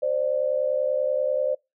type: tone pair together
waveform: sine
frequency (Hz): 523.3 / 593.5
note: C5 / D5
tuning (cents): 0 / +18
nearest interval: major second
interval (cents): 218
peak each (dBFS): -24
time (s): 0.02-1.55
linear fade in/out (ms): 10
effects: noise-tail reverb RT60 0.2 s tail -23 dB re dry